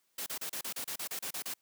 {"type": "noise bursts", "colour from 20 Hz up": "white", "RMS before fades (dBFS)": -38, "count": 12, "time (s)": [0.18, 1.539], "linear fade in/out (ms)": 5, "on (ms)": 83, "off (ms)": 33, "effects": ["white hiss -75 dBFS RMS until 1.61 s", "high-pass 150 Hz 12 dB/octave"]}